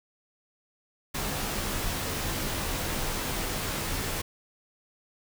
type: noise with comb filter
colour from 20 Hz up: pink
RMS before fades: -31 dBFS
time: 1.14-4.22 s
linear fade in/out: 10 ms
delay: 17 ms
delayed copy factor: -0.55
effects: none